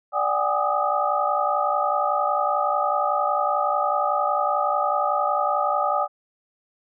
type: tone cluster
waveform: sine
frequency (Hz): 587 / 752 / 817 / 1213 / 1264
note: D5 / F#5 / G#5 / D#6 / D#6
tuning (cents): -1 / +28 / -29 / -44 / +27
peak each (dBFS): -26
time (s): 0.12-6.08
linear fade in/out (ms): 50
effects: none